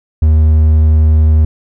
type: tone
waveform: triangle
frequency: 77.78 Hz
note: D#2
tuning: in tune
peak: -3 dBFS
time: 0.22-1.45 s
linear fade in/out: 5 ms
effects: none